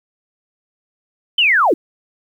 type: linear sweep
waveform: sine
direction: down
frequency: 3119 to 252 Hz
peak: -10 dBFS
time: 1.38-1.74 s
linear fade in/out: 5 ms
effects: 8-bit